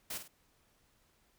white noise with echo, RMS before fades -40 dBFS, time 0.1-0.18 s, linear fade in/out 5 ms, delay 50 ms, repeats 2, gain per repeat -8 dB, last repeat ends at 0.28 s, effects pink hiss -71 dBFS RMS until 1.38 s

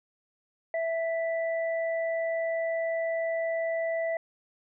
sine tone pair together, 659.3 / 1977 Hz, E5 / B6, 0 / +1 cents, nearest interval octave + perfect fifth, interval 1901 cents, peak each -27 / -36 dBFS, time 0.74-4.17 s, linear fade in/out 2 ms, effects none

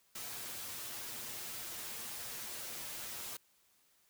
white noise with comb filter, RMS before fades -44 dBFS, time 0.15-3.37 s, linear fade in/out 5 ms, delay 8.4 ms, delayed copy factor +0.7, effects white hiss -71 dBFS RMS until 4.09 s

